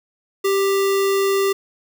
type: tone with sample-and-hold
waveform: sine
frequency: 392 Hz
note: G4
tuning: in tune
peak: -15 dBFS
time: 0.44-1.53 s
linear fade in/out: 10 ms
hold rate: 1575 Hz
effects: none